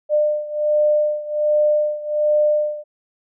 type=beating tone pair; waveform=sine; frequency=600 / 601.3 Hz; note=D5 / D5; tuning=+37 / +41 cents; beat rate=1.3 Hz; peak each=-17 / -20 dBFS; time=0.09-2.84 s; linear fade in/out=50 ms; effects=none